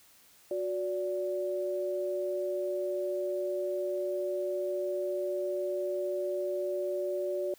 sine tone pair together, 365.4 / 580 Hz, F#4 / D5, -22 / -22 cents, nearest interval minor sixth, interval 800 cents, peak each -33 / -32 dBFS, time 0.51-7.54 s, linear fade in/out 2 ms, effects white hiss -60 dBFS RMS until 7.58 s

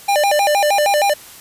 square tone with vibrato, 691 Hz, F5, 19 cents flat, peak -13 dBFS, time 0.08-1.14 s, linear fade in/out 10 ms, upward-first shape square, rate 6.4 Hz, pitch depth 260 cents each way, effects white hiss -39 dBFS RMS until 1.4 s + resampled to 32000 Hz

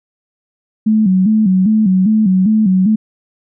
sine tone with vibrato, 201.3 Hz, G3, 46 cents sharp, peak -8 dBFS, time 0.86-2.96 s, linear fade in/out 10 ms, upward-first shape square, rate 2.5 Hz, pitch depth 130 cents each way, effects none

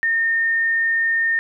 sine tone, 1825 Hz, A#6, 37 cents flat, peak -16 dBFS, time 0.03-1.39 s, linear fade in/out 0 ms, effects none

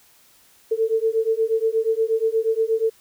sine beating tone pair, 442.8 / 451.2 Hz, A4 / A4, +11 / +44 cents, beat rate 8.4 Hz, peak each -21 dBFS, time 0.71-2.9 s, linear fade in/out 10 ms, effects white hiss -55 dBFS RMS until 3 s

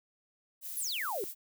violet noise, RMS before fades -41 dBFS, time 0.61-1.35 s, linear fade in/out 50 ms
sine exponential sweep, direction down, 11840 to 355.7 Hz, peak -33 dBFS, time 0.77-1.24 s, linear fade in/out 0 ms
effects none

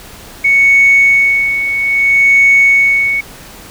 sine tone with tremolo, 2220 Hz, C#7, 2 cents sharp, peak -3 dBFS, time 0.44-3.21 s, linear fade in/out 10 ms, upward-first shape sine, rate 0.61 Hz, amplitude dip 65%, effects tanh soft clip ceiling 0 dBFS + pink hiss -34 dBFS RMS until 3.7 s

